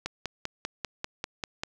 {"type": "click train", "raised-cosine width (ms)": 0.2, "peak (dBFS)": -14, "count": 9, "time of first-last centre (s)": [0.06, 1.635], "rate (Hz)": 5.08, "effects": []}